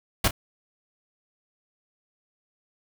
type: noise with echo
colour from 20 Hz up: pink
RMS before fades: -20 dBFS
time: 0.24-0.28 s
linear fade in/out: 5 ms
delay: 30 ms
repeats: 1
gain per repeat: -12 dB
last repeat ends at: 0.31 s
effects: none